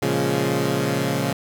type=chord; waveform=15% pulse; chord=Bb minor seventh; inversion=none; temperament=equal; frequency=116.54 / 138.59 / 174.61 / 207.7 Hz; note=Bb2 / Db3 / F3 / Ab3; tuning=0 / 0 / 0 / 0 cents; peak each=-21 / -17 / -20 / -22 dBFS; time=0.02-1.33 s; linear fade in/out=5 ms; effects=none